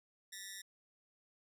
10% pulse ring-modulated tone, 1856 Hz, A#6, 8 cents flat, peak -34 dBFS, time 0.32-0.62 s, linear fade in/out 10 ms, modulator 96.9 Hz, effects none

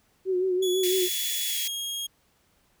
sine tone with vibrato, 370 Hz, F#4, in tune, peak -22 dBFS, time 0.25-1.09 s, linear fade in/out 50 ms, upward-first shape sine, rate 6 Hz, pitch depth 48 cents each way
sawtooth tone with pitch glide, 3394 to 3265 Hz, G#7 to G#7, +37 to -30 cents, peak -27 dBFS, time 0.62-2.07 s, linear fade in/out 10 ms, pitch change -67 cents, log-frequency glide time 1.45-1.69 s
white high-pass noise, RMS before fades -31 dBFS, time 0.83-1.68 s, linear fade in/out 5 ms, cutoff 1800 Hz, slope 96 dB/octave
effects pink hiss -66 dBFS RMS until 2.8 s

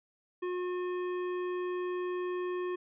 triangle tone with hard clipping, 360 Hz, F#4, 47 cents flat, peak -34 dBFS, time 0.42-2.76 s, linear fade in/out 10 ms, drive 17 dB, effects resampled to 8000 Hz

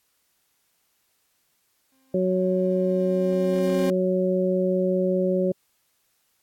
40% pulse tone with exponential growth, 264.8 Hz, C4, 21 cents sharp, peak -24 dBFS, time 1.92-3.9 s, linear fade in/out 1 ms, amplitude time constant 430 ms
harmonic tone, 185 Hz, F#3, in tune, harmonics 1 / 2 / 3, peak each -24 / -24 / -24 dBFS, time 2.14-5.52 s, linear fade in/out 5 ms
effects white hiss -69 dBFS RMS until 6.42 s + AAC 64 kbps

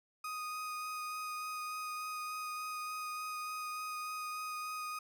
35% pulse tone with vibrato, 1244.5 Hz, D#6, in tune, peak -37 dBFS, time 0.24-4.99 s, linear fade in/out 5 ms, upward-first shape sine, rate 3.4 Hz, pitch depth 9 cents each way, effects none

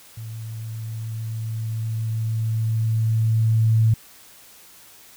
sine tone with level ramp, 111.6 Hz, A2, 25 cents sharp, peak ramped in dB -31 to -13 dBFS, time 0.17-3.94 s, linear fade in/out 5 ms, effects white hiss -48 dBFS RMS until 5.16 s

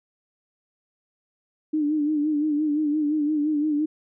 sine tone with vibrato, 300.6 Hz, D4, 40 cents sharp, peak -20 dBFS, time 1.73-3.86 s, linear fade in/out 10 ms, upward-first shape sine, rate 5.8 Hz, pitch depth 60 cents each way, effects none

